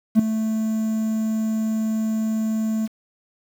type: tone with ADSR envelope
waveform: triangle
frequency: 219.6 Hz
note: A3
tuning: 3 cents flat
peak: -5 dBFS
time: 0.15-2.88 s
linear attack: 42 ms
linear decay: 5 ms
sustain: -13 dB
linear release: 30 ms
effects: tanh soft clip ceiling -4 dBFS + 7-bit